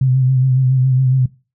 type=tone with vibrato; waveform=sine; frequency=130 Hz; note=C3; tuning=11 cents flat; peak=-10 dBFS; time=0.01-1.26 s; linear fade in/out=5 ms; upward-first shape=sine; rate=7.2 Hz; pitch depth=40 cents each way; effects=noise-tail reverb RT60 0.3 s tail -20 dB re dry